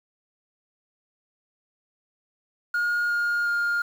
sine tone with pitch steps, 1429 / 1419.9 / 1411 Hz, F6 / F6 / F6, +39 / +28 / +17 cents, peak -19 dBFS, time 2.74-3.82 s, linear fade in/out 5 ms, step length 360 ms, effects tanh soft clip ceiling -21 dBFS + 8-bit

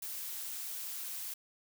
blue noise, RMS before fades -41 dBFS, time 0.02-1.34 s, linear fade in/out 5 ms, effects none

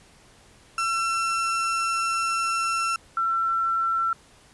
35% pulse / sine tone pair in turn, 1347 / 1347 Hz, E6 / E6, +37 / +37 cents, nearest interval unison, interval 0 cents, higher neither, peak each -21 dBFS, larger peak neither, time 0.78-2.96 / 3.17-4.13 s, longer first, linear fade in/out 2 ms, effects pink hiss -54 dBFS RMS until 4.53 s + resampled to 24000 Hz

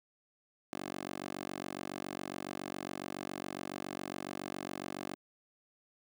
10% pulse tone with high-pass filter, 47.21 Hz, F#1, 36 cents sharp, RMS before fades -42 dBFS, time 0.73-5.15 s, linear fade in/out 0 ms, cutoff 340 Hz, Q 1.3, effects none

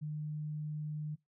sine tone, 151.6 Hz, D#3, 45 cents flat, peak -36 dBFS, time 0.01-1.16 s, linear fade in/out 20 ms, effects noise-tail reverb RT60 0.2 s tail -23 dB re dry

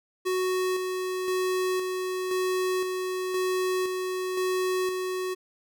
square tone with tremolo, 370 Hz, F#4, in tune, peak -25 dBFS, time 0.25-5.35 s, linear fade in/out 20 ms, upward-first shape square, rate 0.97 Hz, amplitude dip 35%, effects none

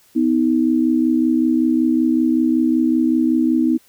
sine tone pair together, 251.4 / 316.7 Hz, B3 / D#4, +31 / +31 cents, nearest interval major third, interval 400 cents, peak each -16 dBFS, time 0.15-3.78 s, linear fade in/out 20 ms, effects white hiss -54 dBFS RMS until 3.88 s

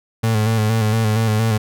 35% pulse tone with vibrato, 110 Hz, A2, in tune, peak -13 dBFS, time 0.23-1.58 s, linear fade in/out 10 ms, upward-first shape square, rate 4.3 Hz, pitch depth 40 cents each way, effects none

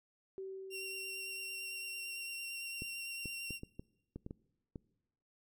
sine tone with exponential decay, 383.6 Hz, G4, 37 cents flat, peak -40 dBFS, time 0.38-2.64 s, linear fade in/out 0 ms, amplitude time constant 490 ms
sawtooth tone with vibrato, 2749 Hz, F7, 28 cents flat, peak -38 dBFS, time 0.7-3.6 s, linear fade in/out 50 ms, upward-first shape sine, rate 8.9 Hz, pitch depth 15 cents each way
clicks, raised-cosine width 3 ms, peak -31 dBFS, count 9, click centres 2.821 / 3.257 / 3.507 / 3.634 / 3.795 / 4.16 / 4.264 / 4.309 / 4.758 s
effects noise-tail reverb RT60 1.0 s tail -23 dB re dry

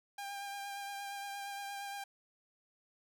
sawtooth tone with vibrato, 800 Hz, G5, 35 cents sharp, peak -37 dBFS, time 0.18-2.04 s, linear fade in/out 5 ms, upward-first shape triangle, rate 8.6 Hz, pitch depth 23 cents each way, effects none

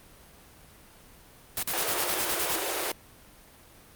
white noise bursts, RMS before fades -29 dBFS, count 10, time 1.57-2.555 s, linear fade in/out 2 ms, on 58 ms, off 45 ms
pink high-pass noise, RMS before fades -30 dBFS, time 1.73-2.92 s, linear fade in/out 5 ms, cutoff 320 Hz, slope 96 dB/octave
effects pink hiss -53 dBFS RMS until 3.95 s + Opus 32 kbps

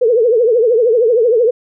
sine tone with vibrato, 466.2 Hz, A#4, in tune, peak -8 dBFS, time 0.01-1.51 s, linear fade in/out 10 ms, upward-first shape triangle, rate 13 Hz, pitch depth 170 cents each way, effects none

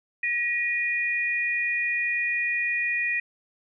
sine tone pair together, 1905.1 / 2451 Hz, A#6 / D#7, +37 / -27 cents, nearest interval major third, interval 436 cents, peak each -26 dBFS, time 0.23-3.2 s, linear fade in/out 5 ms, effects none

